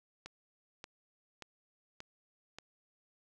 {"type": "click train", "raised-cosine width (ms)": 0.2, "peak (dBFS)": -28, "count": 5, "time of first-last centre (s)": [0.26, 2.586], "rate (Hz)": 1.72, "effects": []}